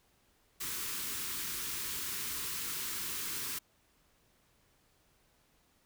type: band-stop noise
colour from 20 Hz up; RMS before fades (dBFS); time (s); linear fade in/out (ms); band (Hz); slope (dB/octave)
white; -38; 0.6-3.59; 10; 450 to 960; 48
effects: pink hiss -70 dBFS RMS until 5.85 s